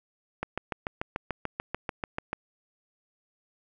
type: click train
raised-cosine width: 0.5 ms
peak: -15 dBFS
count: 14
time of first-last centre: 0.43-2.331 s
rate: 6.84 Hz
effects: none